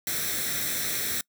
white noise with comb filter, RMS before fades -29 dBFS, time 0.07-1.21 s, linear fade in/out 2 ms, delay 0.52 ms, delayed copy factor +0.7, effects noise-tail reverb RT60 0.1 s tail -25 dB re dry + high-pass 80 Hz 12 dB/octave

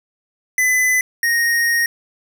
square tone pair in turn, 2010 / 1865.1 Hz, B6 / A#6, +30 / 0 cents, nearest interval minor second, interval 130 cents, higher first, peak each -14 / -15 dBFS, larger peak first, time 0.58-1.01 / 1.23-1.86 s, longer second, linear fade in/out 2 ms, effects none

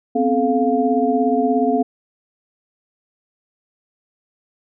sine tone cluster, 249.2 / 266.1 / 432.6 / 702 Hz, B3 / C4 / A4 / F5, +16 / +29 / -29 / +9 cents, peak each -20 dBFS, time 0.15-1.83 s, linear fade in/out 10 ms, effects none

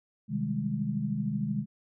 sine chord, Ab major seventh, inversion first, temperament just, 129.78 / 155.74 / 194.67 / 207.7 Hz, C3 / Eb3 / G3 / Ab3, -14 / +2 / -12 / 0 cents, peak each -35 / -34 / -36 / -31 dBFS, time 0.28-1.66 s, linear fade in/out 50 ms, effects none

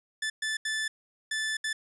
sawtooth tone bursts at uneven times, 1751 Hz, A6, 9 cents flat, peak -25 dBFS, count 5, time 0.22-0.3 / 0.42-0.57 / 0.65-0.88 / 1.31-1.57 / 1.64-1.73 s, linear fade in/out 5 ms, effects resampled to 24000 Hz

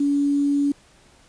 sine tone with quantisation, 284.5 Hz, C#4, 45 cents sharp, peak -17 dBFS, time 0-0.72 s, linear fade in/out 5 ms, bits 7, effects pink hiss -54 dBFS RMS until 1.28 s + resampled to 22050 Hz

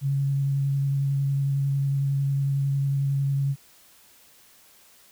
sine tone with vibrato, 138.59 Hz, C#3, in tune, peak -21 dBFS, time 0.01-3.56 s, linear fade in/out 50 ms, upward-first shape square, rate 11 Hz, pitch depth 10 cents each way, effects white hiss -55 dBFS RMS until 5.11 s

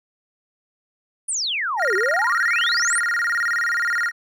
sine exponential two-way sweep, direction down then up, 10000 to 362.1 to 10000 Hz, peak -21 dBFS, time 1.28-3 s, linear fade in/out 10 ms, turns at 1.95 s
triangle tone with vibrato, 1624 Hz, G#6, 39 cents flat, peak -17 dBFS, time 1.77-4.12 s, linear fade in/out 50 ms, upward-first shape square, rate 19 Hz, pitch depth 250 cents each way
effects none

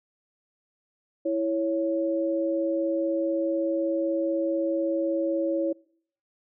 sine tone pair together, 329.6 / 554.4 Hz, E4 / C#5, 0 / 0 cents, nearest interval major sixth, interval 900 cents, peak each -26 dBFS, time 1.25-5.73 s, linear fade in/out 10 ms, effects noise-tail reverb RT60 0.6 s tail -24 dB re dry

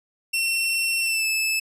sawtooth tone with pitch glide, 2711 to 2617 Hz, E7 to E7, +48 to -13 cents, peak -18 dBFS, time 0.33-1.6 s, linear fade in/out 10 ms, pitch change -61 cents, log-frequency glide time 1.01-1.27 s, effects resampled to 32000 Hz

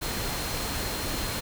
sine tone in noise, 4186 Hz, C8, in tune, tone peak -40 dBFS, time 0.01-1.41 s, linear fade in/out 20 ms, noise pink, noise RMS -31 dBFS, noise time 0.01-1.41 s, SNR -12 dB, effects none

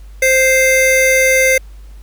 square tone pair together, 523.2 / 2093 Hz, C5 / C7, 0 / 0 cents, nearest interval 2 octaves, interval 2400 cents, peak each -13 / -12 dBFS, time 0.22-1.58 s, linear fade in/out 5 ms, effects added 50 Hz sine -32 dBFS peak until 2.02 s + pink hiss -51 dBFS RMS until 2.02 s

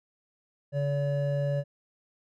triangle tone pair together, 141.97 / 570 Hz, C#3 / C#5, +42 / +48 cents, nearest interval 2 octaves, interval 2406 cents, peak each -25 / -28 dBFS, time 0.72-1.64 s, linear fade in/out 50 ms, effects none

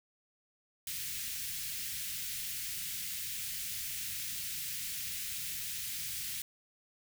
white band-stop noise, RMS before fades -39 dBFS, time 0.87-6.42 s, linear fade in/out 2 ms, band 180 to 1900 Hz, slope 24 dB/octave, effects none

